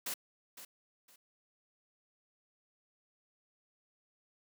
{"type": "noise with echo", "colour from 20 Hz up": "white", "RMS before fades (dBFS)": -38, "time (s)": [0.06, 0.14], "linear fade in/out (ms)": 5, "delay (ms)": 510, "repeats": 2, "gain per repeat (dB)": -12, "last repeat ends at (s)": 1.16, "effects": ["high-pass 200 Hz 12 dB/octave"]}